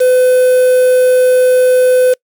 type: tone with quantisation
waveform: triangle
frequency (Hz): 506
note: B4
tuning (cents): +42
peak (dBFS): -4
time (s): 0-2.14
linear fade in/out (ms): 10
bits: 4
effects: noise-tail reverb RT60 0.1 s tail -26 dB re dry